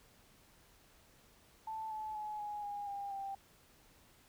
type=tone with pitch steps; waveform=sine; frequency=880 / 863.9 / 848.1 / 832.5 / 817.3 / 802.3 / 787.6 Hz; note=A5 / A5 / G#5 / G#5 / G#5 / G5 / G5; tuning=0 / -32 / +36 / +4 / -28 / +40 / +8 cents; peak=-39 dBFS; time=1.67-3.35 s; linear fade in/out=5 ms; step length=240 ms; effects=pink hiss -65 dBFS RMS until 4.28 s